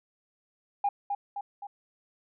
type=tone with echo; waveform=sine; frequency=809 Hz; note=G#5; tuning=46 cents flat; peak=-22 dBFS; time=0.84-0.89 s; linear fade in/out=5 ms; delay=260 ms; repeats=3; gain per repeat=-5 dB; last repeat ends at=1.67 s; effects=tanh soft clip ceiling -19 dBFS